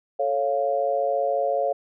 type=chord; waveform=sine; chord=A augmented; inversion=none; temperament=equal; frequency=440 / 554.4 / 698.5 Hz; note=A4 / C#5 / E#5; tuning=0 / 0 / 0 cents; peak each=-29 / -23 / -25 dBFS; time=0.19-1.73 s; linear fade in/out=10 ms; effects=none